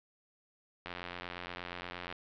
click train, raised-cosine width 0.3 ms, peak -24 dBFS, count 113, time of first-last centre 0.86-2.126 s, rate 88.5 Hz, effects low-pass 4000 Hz 12 dB/octave

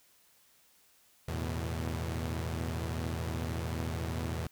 sawtooth chord, E suspended fourth, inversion none, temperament equal with one note detuned, 81.46 / 110 / 123.47 Hz, E2 / A2 / B2, -20 / 0 / 0 cents, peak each -31 / -36 / -36 dBFS, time 1.28-4.47 s, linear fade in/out 5 ms, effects white hiss -65 dBFS RMS until 4.51 s

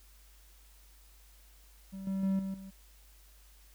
triangle tone with level steps, 192.8 Hz, G3, 28 cents flat, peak -38 / -29 / -25 / -32 / -42 dBFS, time 1.92-2.71 s, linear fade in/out 20 ms, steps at 2.07 / 2.23 / 2.39 / 2.54 s, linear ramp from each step 2 ms, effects added 50 Hz sine -57 dBFS peak until 3.74 s + white hiss -63 dBFS RMS until 3.74 s

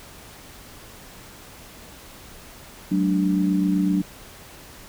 sine tone cluster, 187.1 / 215.1 / 293.8 Hz, F#3 / A3 / D4, +20 / -39 / +1 cents, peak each -20 / -29 / -22 dBFS, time 2.91-4.02 s, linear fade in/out 10 ms, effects pink hiss -44 dBFS RMS until 4.88 s

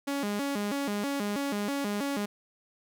sawtooth tone with vibrato, 240 Hz, B3, 49 cents flat, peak -25 dBFS, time 0.07-2.26 s, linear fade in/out 10 ms, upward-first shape square, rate 3.1 Hz, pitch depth 270 cents each way, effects none

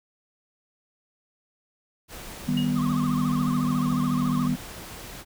pink noise, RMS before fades -40 dBFS, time 2.08-5.25 s, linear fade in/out 50 ms
sine chord, Eb augmented, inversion none, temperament equal, 155.56 / 196 / 246.9 Hz, Eb3 / G3 / B3, 0 / 0 / 0 cents, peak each -27 / -28 / -24 dBFS, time 2.47-4.56 s, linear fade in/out 20 ms
sine tone with exponential decay, 2869 Hz, F7, 46 cents sharp, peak -28 dBFS, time 2.57-2.79 s, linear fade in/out 5 ms, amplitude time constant 47 ms
triangle tone with vibrato, 1150 Hz, D6, 37 cents flat, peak -31 dBFS, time 2.75-4.49 s, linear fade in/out 20 ms, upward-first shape sine, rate 14 Hz, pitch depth 160 cents each way
effects none

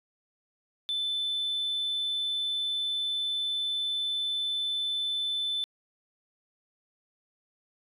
sine tone, 3520 Hz, A7, in tune, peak -26 dBFS, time 0.89-5.64 s, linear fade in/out 0 ms, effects tanh soft clip ceiling -25 dBFS

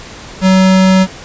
square tone, 188.4 Hz, F#3, 32 cents sharp, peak -6 dBFS, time 0.41-1.07 s, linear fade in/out 50 ms, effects pink hiss -31 dBFS RMS until 1.24 s + resampled to 16000 Hz

